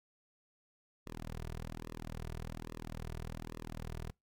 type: tone with flanger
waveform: sawtooth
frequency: 40 Hz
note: D#1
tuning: 49 cents sharp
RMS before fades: -44 dBFS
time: 1.06-4.11 s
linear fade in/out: 10 ms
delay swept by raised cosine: 1.3 to 3.8 ms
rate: 1.2 Hz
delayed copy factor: -0.8
effects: noise-tail reverb RT60 0.2 s tail -26 dB re dry